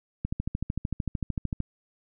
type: click train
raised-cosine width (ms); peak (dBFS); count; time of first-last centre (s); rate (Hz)
5; -16; 19; 0.25-1.603; 13.3
effects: none